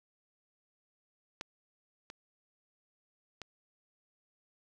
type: clicks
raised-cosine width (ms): 0.2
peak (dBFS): -21 / -28 / -25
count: 3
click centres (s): 1.411 / 2.101 / 3.417
effects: none